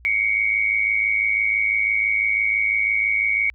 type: tone pair together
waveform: sine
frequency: 2156 / 2262 Hz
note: C#7 / C#7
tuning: -49 / +34 cents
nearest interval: minor second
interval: 83 cents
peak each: -22 / -19 dBFS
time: 0.05-3.5 s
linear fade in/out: 0 ms
effects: added 60 Hz sine -45 dBFS peak until 3.54 s

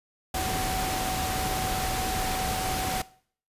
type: tone in noise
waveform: sine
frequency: 752 Hz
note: F#5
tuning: 28 cents sharp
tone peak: -30 dBFS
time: 0.34-3.02 s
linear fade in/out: 5 ms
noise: pink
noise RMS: -30 dBFS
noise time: 0.34-3.02 s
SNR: -3 dB
effects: noise-tail reverb RT60 0.5 s tail -19 dB re dry + resampled to 32000 Hz

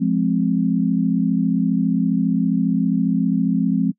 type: chord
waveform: sine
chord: F minor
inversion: none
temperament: just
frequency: 174.61 / 209.5 / 261.9 Hz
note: F3 / Ab3 / C4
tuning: 0 / +15 / +2 cents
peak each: -20 dBFS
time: 0-3.92 s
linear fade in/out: 20 ms
effects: noise-tail reverb RT60 0.1 s tail -24 dB re dry

